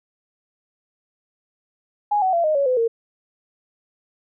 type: tone with pitch steps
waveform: sine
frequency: 829 / 751.5 / 681.2 / 617.5 / 559.7 / 507.4 / 459.9 Hz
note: G#5 / F#5 / F5 / D#5 / C#5 / B4 / A#4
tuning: -3 / +27 / -43 / -13 / +17 / +47 / -23 cents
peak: -16 dBFS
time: 2.11-2.88 s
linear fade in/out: 10 ms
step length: 110 ms
effects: none